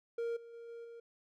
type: tone with level steps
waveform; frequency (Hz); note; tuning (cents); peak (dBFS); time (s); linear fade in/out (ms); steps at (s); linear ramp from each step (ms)
triangle; 466.2; A#4; 0; -32 / -48 / -45 / -43 / -46; 0.18-1; 5; 0.36 / 0.53 / 0.68 / 0.84; 10
effects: none